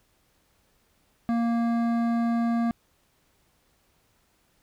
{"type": "tone with hard clipping", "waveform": "sine", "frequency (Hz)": 233.1, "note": "A#3", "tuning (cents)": 0, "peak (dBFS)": -24, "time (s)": [1.29, 2.71], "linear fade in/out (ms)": 0, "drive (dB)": 12, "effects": ["pink hiss -67 dBFS RMS until 4.62 s"]}